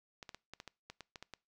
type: clicks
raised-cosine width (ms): 0.2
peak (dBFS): -29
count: 11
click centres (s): 0.228 / 0.292 / 0.346 / 0.536 / 0.601 / 0.677 / 0.9 / 1.007 / 1.158 / 1.226 / 1.337
effects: noise-tail reverb RT60 0.3 s tail -24 dB re dry